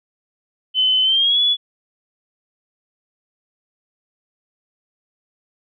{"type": "tone with pitch glide", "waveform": "sine", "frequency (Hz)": [3040, 3412], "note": ["F#7", "G#7"], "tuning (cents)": [46, 46], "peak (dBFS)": -13, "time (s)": [0.74, 1.57], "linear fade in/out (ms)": 50, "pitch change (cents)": 200, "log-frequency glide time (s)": [1.03, 1.4], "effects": []}